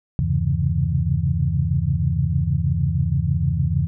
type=tone cluster; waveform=sine; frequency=80.1 / 97.1 / 132.6 / 139 / 163.9 Hz; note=E2 / G2 / C3 / C#3 / E3; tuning=-49 / -16 / +23 / +5 / -10 cents; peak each=-24 dBFS; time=0.19-3.87 s; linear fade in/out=0 ms; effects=none